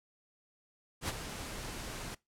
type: noise with ADSR envelope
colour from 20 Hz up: pink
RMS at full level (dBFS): -33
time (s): 1.01-2.15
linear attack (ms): 76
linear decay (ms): 28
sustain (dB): -9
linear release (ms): 8
effects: noise-tail reverb RT60 0.2 s tail -22 dB re dry + low-pass 11000 Hz 12 dB/octave

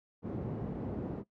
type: band-pass noise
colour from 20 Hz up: pink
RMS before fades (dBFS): -38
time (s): 0.22-1.24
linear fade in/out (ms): 50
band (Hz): 110 to 410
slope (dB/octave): 12
effects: noise-tail reverb RT60 0.1 s tail -18 dB re dry

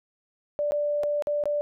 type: tone with dropouts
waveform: sine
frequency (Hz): 587.3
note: D5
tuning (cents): 0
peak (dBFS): -23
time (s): 0.59-1.61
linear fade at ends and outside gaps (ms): 0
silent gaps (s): 0.71-0.72 / 1.034-1.037 / 1.223-1.271 / 1.438-1.456
effects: none

